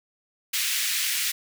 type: high-pass noise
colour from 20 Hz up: pink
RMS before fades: -26 dBFS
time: 0.53-1.32 s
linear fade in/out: 10 ms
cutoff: 2000 Hz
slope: 24 dB/octave
effects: none